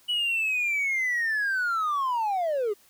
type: linear sweep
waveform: triangle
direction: down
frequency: 2960 to 390 Hz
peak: -21 dBFS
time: 0.08-2.74 s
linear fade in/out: 20 ms
effects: tanh soft clip ceiling -19 dBFS + white hiss -59 dBFS RMS until 2.89 s